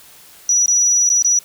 sine tone with dropouts, 5860 Hz, F#8, 18 cents flat, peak -11 dBFS, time 0.49-1.39 s, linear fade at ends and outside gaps 2 ms, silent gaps 0.66-0.68 / 1.092-1.1 / 1.224-1.246 s, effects white hiss -44 dBFS RMS until 1.44 s

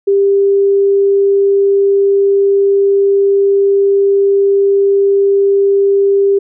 sine tone, 396.8 Hz, G4, 21 cents sharp, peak -7 dBFS, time 0.07-6.39 s, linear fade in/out 10 ms, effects none

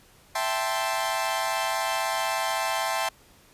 sawtooth chord, A minor seventh, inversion second, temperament equal, 659.3 / 784 / 880 / 1046.5 Hz, E5 / G5 / A5 / C6, 0 / 0 / 0 / 0 cents, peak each -27 dBFS, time 0.35-3.09 s, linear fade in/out 5 ms, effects pink hiss -56 dBFS RMS until 3.53 s + resampled to 32000 Hz

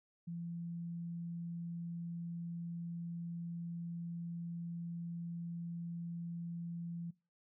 sine tone, 170 Hz, F3, 46 cents flat, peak -40 dBFS, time 0.27-7.11 s, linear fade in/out 10 ms, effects noise-tail reverb RT60 0.3 s tail -22 dB re dry

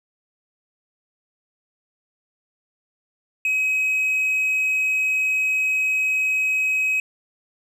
sine tone with hard clipping, 2541 Hz, D#7, 36 cents sharp, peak -19 dBFS, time 3.45-7 s, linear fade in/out 2 ms, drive 2 dB, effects none

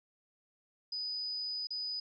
sine tone with dropouts, 4978 Hz, D#8, in tune, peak -35 dBFS, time 0.92-2 s, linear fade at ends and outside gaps 5 ms, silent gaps 1.671-1.705 s, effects none

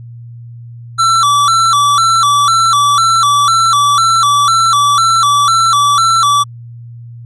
square tone with vibrato, 1244.5 Hz, D#6, in tune, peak -8 dBFS, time 0.98-6.44 s, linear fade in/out 20 ms, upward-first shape square, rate 2 Hz, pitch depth 130 cents each way, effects added 118 Hz sine -28 dBFS peak until 7.25 s + resampled to 22050 Hz

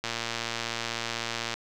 click train, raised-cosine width 0.2 ms, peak -13 dBFS, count 175, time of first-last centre 0.04-1.54 s, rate 116 Hz, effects none

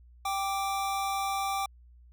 square tone pair together, 784 / 1174.7 Hz, G5 / D6, 0 / 0 cents, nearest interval perfect fifth, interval 700 cents, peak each -31 / -34 dBFS, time 0.25-1.66 s, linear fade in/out 5 ms, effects added 60 Hz sine -52 dBFS peak until 2.12 s

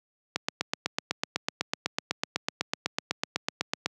click train, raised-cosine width 0.2 ms, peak -8 dBFS, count 29, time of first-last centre 0.36-3.86 s, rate 8 Hz, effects high-pass 150 Hz 12 dB/octave

